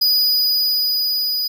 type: tone with level ramp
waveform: square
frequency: 4941 Hz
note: D#8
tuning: 13 cents flat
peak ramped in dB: -13 to -19 dBFS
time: 0.01-1.48 s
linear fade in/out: 10 ms
effects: none